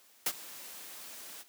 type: noise with ADSR envelope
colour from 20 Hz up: white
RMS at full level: -28 dBFS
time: 0.26-1.44 s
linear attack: 5 ms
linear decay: 54 ms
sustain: -19 dB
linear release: 30 ms
effects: white hiss -62 dBFS RMS until 1.48 s + high-pass 200 Hz 12 dB/octave